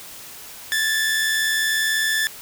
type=tone pair together; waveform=sawtooth; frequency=1679.9 / 1760 Hz; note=G#6 / A6; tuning=+19 / 0 cents; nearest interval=minor second; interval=81 cents; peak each=-23 / -16 dBFS; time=0.72-2.27 s; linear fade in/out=0 ms; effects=white hiss -39 dBFS RMS until 2.41 s